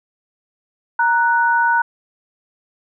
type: tone pair together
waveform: sine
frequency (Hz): 933.8 / 1481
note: A#5 / F#6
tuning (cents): +3 / +1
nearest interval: minor sixth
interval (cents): 798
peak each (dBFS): -15 / -16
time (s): 0.99-1.82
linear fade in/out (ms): 5
effects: none